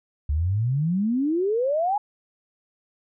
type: exponential sweep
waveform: sine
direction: up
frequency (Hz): 69.3 to 851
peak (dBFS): -20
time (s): 0.29-1.98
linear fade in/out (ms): 5
effects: none